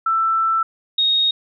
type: tone pair in turn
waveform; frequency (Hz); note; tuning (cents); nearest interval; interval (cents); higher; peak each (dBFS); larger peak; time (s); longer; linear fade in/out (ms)
sine; 1330 / 3736; E6 / A#7; +15 / +3; octave + tritone; 1788; second; -15 / -14; second; 0.06-0.63 / 0.98-1.31; first; 5
effects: none